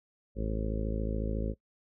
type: harmonic tone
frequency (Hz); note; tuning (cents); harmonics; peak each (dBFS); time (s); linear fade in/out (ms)
54; A1; -32; 1 / 2 / 3 / 4 / 5 / 6 / 7 / 8 / 9 / 10; -32 / -38 / -42 / -38 / -44 / -43 / -45 / -42 / -46 / -42; 0.35-1.55; 50
effects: noise-tail reverb RT60 0.1 s tail -21 dB re dry